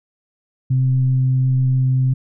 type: tone with frequency modulation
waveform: sine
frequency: 129.8 Hz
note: C3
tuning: 13 cents flat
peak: -13 dBFS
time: 0.7-2.14 s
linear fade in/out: 10 ms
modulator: 129 Hz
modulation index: 0.22
effects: none